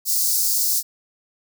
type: high-pass noise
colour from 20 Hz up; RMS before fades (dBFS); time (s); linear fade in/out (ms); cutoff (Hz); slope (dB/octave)
white; -20; 0.05-0.83; 50; 4500; 48
effects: none